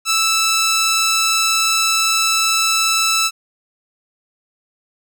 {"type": "tone", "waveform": "10% pulse", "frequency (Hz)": 1318.5, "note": "E6", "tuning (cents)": 0, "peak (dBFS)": -6, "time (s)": [0.05, 3.31], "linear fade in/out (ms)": 50, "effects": []}